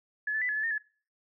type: tone with pitch steps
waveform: sine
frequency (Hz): 1708 / 1746 / 1989 / 1709 / 1729 / 1824 / 1713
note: G#6 / A6 / B6 / G#6 / A6 / A#6 / A6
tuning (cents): +48 / -14 / +12 / +49 / -31 / -38 / -47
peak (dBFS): -27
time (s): 0.27-0.781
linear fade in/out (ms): 5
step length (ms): 73
effects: noise-tail reverb RT60 0.4 s tail -22 dB re dry